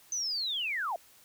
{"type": "linear sweep", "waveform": "sine", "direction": "down", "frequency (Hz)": [6230, 623], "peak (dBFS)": -30, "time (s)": [0.12, 0.96], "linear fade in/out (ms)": 2, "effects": ["white hiss -59 dBFS RMS until 1.24 s"]}